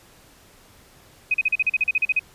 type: tone bursts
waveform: sine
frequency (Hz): 2516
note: D#7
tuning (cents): +19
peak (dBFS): -16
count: 13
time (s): 1.31-2.194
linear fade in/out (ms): 5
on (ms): 32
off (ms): 39
effects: pink hiss -52 dBFS RMS until 2.34 s + resampled to 32000 Hz